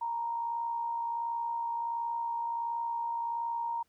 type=tone with amplitude modulation; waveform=sine; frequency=932.3 Hz; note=A#5; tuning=in tune; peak=-29 dBFS; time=0.01-3.83 s; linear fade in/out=10 ms; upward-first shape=sine; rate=61.4 Hz; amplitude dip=40%; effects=pink hiss -74 dBFS RMS until 3.88 s